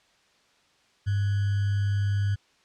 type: tone with sample-and-hold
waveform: sine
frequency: 100.6 Hz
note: G2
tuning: 45 cents sharp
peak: -22 dBFS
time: 1.06-2.36 s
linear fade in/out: 20 ms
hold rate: 1575 Hz
effects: white hiss -63 dBFS RMS until 2.64 s + low-pass 5000 Hz 12 dB/octave